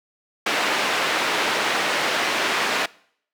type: low-pass noise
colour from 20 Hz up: white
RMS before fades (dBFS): -22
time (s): 0.46-2.86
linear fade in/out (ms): 5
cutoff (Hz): 2600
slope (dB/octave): 12
effects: noise-tail reverb RT60 0.6 s tail -22 dB re dry + high-pass 300 Hz 12 dB/octave